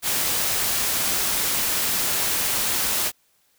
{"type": "noise", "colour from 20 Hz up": "white", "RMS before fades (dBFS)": -23, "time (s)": [0.02, 3.12], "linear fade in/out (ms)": 50, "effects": ["white hiss -64 dBFS RMS until 3.58 s"]}